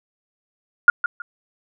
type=tone with echo; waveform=sine; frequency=1416 Hz; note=F6; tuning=23 cents sharp; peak=-5 dBFS; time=0.88-0.9 s; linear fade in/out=2 ms; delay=160 ms; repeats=2; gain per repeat=-12 dB; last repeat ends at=1.22 s; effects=none